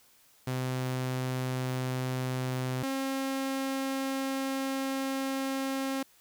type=tone pair in turn; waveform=sawtooth; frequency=128.4 / 268.9 Hz; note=C3 / C4; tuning=-32 / +47 cents; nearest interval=octave + minor second; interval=1279 cents; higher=second; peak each=-26 / -26 dBFS; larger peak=neither; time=0.47-2.83 / 2.83-6.03 s; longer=second; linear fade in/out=5 ms; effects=white hiss -62 dBFS RMS until 6.2 s